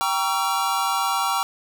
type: chord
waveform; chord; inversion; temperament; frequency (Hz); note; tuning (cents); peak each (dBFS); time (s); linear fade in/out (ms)
square; G diminished seventh; none; just; 784 / 940.8 / 1128.9 / 1354.7; G5 / Bb5 / Db6 / Fb6; 0 / +16 / +31 / +47; -27; 0.01-1.43; 0
effects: none